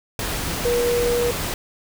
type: tone in noise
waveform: sine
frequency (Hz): 480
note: B4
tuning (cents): -49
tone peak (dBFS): -18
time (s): 0.65-1.31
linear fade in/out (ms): 2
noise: pink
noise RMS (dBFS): -26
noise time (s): 0.19-1.54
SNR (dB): +5
effects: none